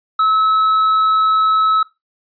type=tone with tanh clipping; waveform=triangle; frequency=1295 Hz; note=E6; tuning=31 cents flat; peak=-12 dBFS; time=0.19-1.83 s; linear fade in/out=5 ms; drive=9 dB; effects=noise-tail reverb RT60 0.2 s tail -18 dB re dry + resampled to 11025 Hz